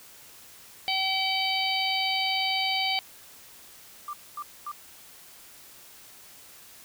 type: harmonic tone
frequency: 766 Hz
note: G5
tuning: 40 cents flat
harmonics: 1 / 3 / 4 / 5 / 6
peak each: -30 / -30 / -30 / -34 / -31 dBFS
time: 0.88-2.99 s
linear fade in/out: 0 ms
type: tone bursts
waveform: sine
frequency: 1184 Hz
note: D6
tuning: 14 cents sharp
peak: -32 dBFS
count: 3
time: 4.08-4.716 s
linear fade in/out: 2 ms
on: 52 ms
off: 240 ms
effects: white hiss -50 dBFS RMS until 6.84 s